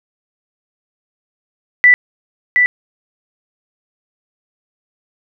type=tone with echo; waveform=sine; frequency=1975.5 Hz; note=B6; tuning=in tune; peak=-4 dBFS; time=1.84-1.94 s; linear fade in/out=0 ms; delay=720 ms; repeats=1; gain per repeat=-4 dB; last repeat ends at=2.66 s; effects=none